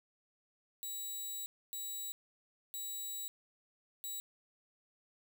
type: tone bursts at uneven times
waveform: 5% pulse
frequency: 3900 Hz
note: B7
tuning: 23 cents flat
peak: -32 dBFS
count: 4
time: 0.83-1.46 / 1.73-2.12 / 2.74-3.28 / 4.04-4.2 s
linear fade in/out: 0 ms
effects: none